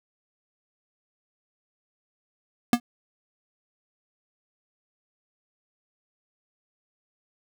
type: tone with exponential decay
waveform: square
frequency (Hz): 240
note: B3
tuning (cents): -49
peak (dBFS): -12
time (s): 2.73-2.8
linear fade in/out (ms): 2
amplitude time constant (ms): 15
effects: none